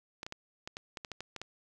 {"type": "clicks", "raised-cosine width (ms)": 0.2, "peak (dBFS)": -23, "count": 11, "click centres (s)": [0.231, 0.265, 0.324, 0.675, 0.769, 0.972, 1.048, 1.117, 1.206, 1.363, 1.416], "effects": []}